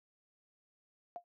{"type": "tone with exponential decay", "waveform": "sine", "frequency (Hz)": 700, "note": "F5", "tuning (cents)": 4, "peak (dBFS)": -36, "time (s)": [1.16, 1.24], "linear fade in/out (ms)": 0, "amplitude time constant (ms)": 16, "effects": ["noise-tail reverb RT60 0.1 s tail -26 dB re dry", "high-pass 200 Hz 12 dB/octave"]}